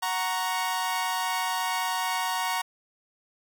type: chord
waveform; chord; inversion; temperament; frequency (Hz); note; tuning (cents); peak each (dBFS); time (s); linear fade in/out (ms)
sawtooth; F# major; none; equal; 740 / 932.3 / 1108.7; F#5 / A#5 / C#6; 0 / 0 / 0; -28 / -25 / -29; 0.02-2.62; 10
effects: none

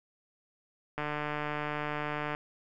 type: click train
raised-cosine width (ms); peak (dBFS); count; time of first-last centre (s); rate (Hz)
0.5; -19; 205; 0.98-2.349; 149
effects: none

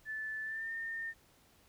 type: tone with pitch glide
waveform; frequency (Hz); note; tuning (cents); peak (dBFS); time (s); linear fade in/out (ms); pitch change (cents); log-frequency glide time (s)
sine; 1749 to 1818; A6 to A#6; -11 to -44; -37; 0.05-1.14; 50; +67; 0.43-0.72
effects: pink hiss -66 dBFS RMS until 1.68 s

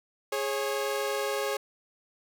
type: tone pair together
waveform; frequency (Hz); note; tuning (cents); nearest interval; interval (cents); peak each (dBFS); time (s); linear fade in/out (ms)
sawtooth; 415.3 / 546.7; G#4 / C#5; 0 / -24; perfect fourth; 476; -27; 0.32-1.57; 5
effects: none

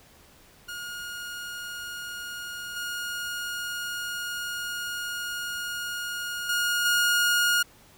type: tone with level steps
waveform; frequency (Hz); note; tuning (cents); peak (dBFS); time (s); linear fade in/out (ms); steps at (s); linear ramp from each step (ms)
sawtooth; 1431; F6; +42; -31 / -27 / -20 / -17; 0.68-7.63; 10; 2.76 / 6.49 / 6.85; 5
effects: pink hiss -55 dBFS RMS until 7.97 s

